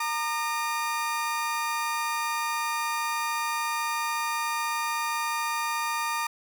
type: tone pair together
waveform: 30% pulse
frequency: 925.2 / 1209 Hz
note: A#5 / D6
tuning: -13 / +50 cents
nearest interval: perfect fourth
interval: 463 cents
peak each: -27 dBFS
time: 0-6.27 s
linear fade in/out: 5 ms
effects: none